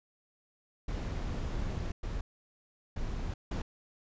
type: noise bursts at uneven times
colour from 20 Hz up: brown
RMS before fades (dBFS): -35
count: 4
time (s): 0.88-1.92 / 2.03-2.21 / 2.96-3.34 / 3.51-3.62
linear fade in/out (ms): 5
effects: resampled to 16000 Hz